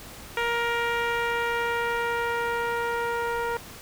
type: tone with low-pass filter sweep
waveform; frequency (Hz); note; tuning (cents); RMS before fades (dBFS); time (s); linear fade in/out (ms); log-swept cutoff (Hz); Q
10% pulse; 470; A#4; +14; -27; 0.37-3.57; 2; 2800 to 1200; 0.83
effects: pink hiss -43 dBFS RMS until 3.81 s